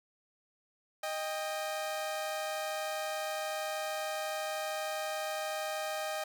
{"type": "tone pair together", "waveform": "sawtooth", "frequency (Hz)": [621.5, 795], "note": ["D#5", "G5"], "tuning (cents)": [-2, 24], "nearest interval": "major third", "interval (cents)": 426, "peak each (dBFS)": [-32, -35], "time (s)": [1.03, 6.24], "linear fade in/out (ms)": 5, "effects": []}